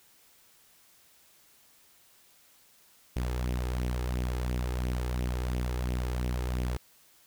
sawtooth tone with flanger, 61.74 Hz, B1, in tune, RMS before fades -31 dBFS, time 3.16-6.77 s, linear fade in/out 5 ms, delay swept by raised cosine 0.33 to 2.43 ms, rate 2.9 Hz, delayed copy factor +0.5, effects white hiss -61 dBFS RMS until 7.26 s

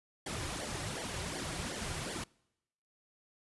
pink noise with flanger, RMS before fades -39 dBFS, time 0.26-2.24 s, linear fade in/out 5 ms, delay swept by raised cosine 0.76 to 4.66 ms, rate 2.7 Hz, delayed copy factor -0.9, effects noise-tail reverb RT60 0.9 s tail -26 dB re dry + resampled to 24000 Hz

